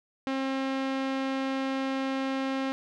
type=tone with low-pass filter; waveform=sawtooth; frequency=267.6 Hz; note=C4; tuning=39 cents sharp; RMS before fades=-30 dBFS; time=0.27-2.72 s; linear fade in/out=0 ms; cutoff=3500 Hz; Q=0.86; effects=none